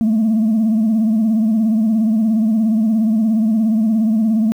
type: tone with vibrato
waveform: sine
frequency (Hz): 220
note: A3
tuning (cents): 0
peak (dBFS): -10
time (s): 0.01-4.52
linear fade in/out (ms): 0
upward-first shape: sine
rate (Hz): 17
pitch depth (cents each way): 75
effects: tanh soft clip ceiling -10 dBFS + 8-bit